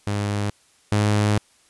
sawtooth tone pair in turn, 102.5 / 104.53 Hz, G#2 / G#2, -22 / +12 cents, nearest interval unison, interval 34 cents, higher second, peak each -18 / -13 dBFS, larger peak second, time 0.07-0.5 / 0.92-1.38 s, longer second, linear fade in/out 0 ms, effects white hiss -58 dBFS RMS until 1.69 s + resampled to 24000 Hz

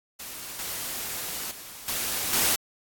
white noise with level steps, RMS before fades -38 / -33 / -42 / -29 / -23 dBFS, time 0.19-2.56 s, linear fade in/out 10 ms, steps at 0.59 / 1.51 / 1.88 / 2.33 s, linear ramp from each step 2 ms, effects AAC 64 kbps

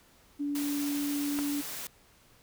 sine tone, 287.8 Hz, D4, 35 cents flat, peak -29 dBFS, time 0.39-1.62 s, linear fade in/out 20 ms
white high-pass noise, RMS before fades -39 dBFS, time 0.55-1.87 s, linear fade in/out 2 ms, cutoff 120 Hz, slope 96 dB/octave
clicks, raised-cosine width 0.5 ms, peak -23 dBFS, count 2, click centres 1.388 / 1.391 s
effects pink hiss -61 dBFS RMS until 2.42 s

